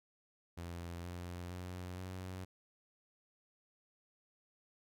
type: tone with pitch steps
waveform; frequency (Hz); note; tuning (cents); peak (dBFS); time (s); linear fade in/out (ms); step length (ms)
sawtooth; 86 / 88.16 / 90.38 / 92.65; F2 / F2 / F#2 / F#2; -26 / +17 / -40 / +3; -39; 0.57-2.45; 10; 470
effects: none